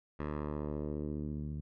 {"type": "tone with low-pass filter sweep", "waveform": "10% pulse", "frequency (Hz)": 74.7, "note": "D2", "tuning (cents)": 30, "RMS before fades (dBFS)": -38, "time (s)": [0.19, 1.61], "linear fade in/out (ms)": 10, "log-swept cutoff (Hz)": [1700, 150], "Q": 1.2, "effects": []}